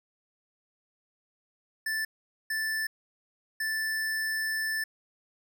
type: tone bursts at uneven times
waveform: square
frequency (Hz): 1760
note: A6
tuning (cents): 0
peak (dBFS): -29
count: 3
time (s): 1.86-2.05 / 2.5-2.87 / 3.6-4.84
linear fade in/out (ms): 5
effects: none